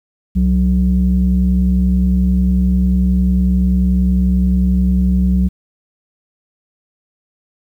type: tone pair together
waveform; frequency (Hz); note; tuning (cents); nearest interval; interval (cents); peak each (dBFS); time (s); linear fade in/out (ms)
sine; 65.41 / 185.01; C2 / F#3; 0 / 0; octave + tritone; 1800; -12; 0.35-5.49; 20
effects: tanh soft clip ceiling -5 dBFS + 8-bit